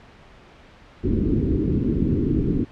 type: low-pass noise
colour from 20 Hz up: white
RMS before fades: -21 dBFS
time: 1.03-2.65 s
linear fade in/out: 20 ms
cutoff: 370 Hz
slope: 48 dB/octave
effects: pink hiss -48 dBFS RMS until 2.71 s + low-pass 3000 Hz 12 dB/octave